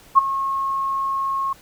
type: tone with ADSR envelope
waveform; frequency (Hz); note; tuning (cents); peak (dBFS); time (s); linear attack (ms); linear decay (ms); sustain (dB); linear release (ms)
sine; 1086; C#6; -36; -5; 0.15-1.53; 31; 14; -15; 4
effects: pink hiss -49 dBFS RMS until 1.61 s